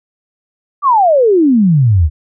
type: exponential sweep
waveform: sine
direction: down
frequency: 1203 to 71.2 Hz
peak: -6 dBFS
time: 0.82-2.1 s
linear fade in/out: 50 ms
effects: none